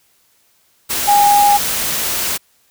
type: tone in noise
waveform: sine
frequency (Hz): 818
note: G#5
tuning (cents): -26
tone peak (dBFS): -8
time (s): 1.07-1.58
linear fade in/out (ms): 20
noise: white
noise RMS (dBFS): -19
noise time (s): 0.89-2.38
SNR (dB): +8
effects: white hiss -57 dBFS RMS until 2.7 s